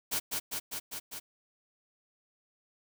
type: noise with echo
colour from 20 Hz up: white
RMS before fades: -31 dBFS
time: 0.11-0.2 s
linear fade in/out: 20 ms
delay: 200 ms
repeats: 5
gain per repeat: -2 dB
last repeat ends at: 1.2 s
effects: none